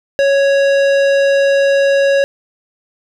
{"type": "tone with tanh clipping", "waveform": "sine", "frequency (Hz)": 554.4, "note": "C#5", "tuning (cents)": 0, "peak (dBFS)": -11, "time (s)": [0.19, 2.24], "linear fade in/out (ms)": 0, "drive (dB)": 16, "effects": []}